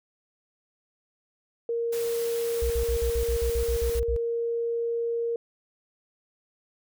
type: tone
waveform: sine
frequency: 466.2 Hz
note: A#4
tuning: in tune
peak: -25 dBFS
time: 1.69-5.36 s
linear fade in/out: 2 ms
type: noise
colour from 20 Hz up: white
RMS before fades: -39 dBFS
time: 1.92-4 s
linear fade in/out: 10 ms
type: tone bursts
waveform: sine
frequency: 61.74 Hz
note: B1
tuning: in tune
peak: -25 dBFS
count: 12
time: 2.62-4.163 s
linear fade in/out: 0 ms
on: 80 ms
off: 53 ms
effects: none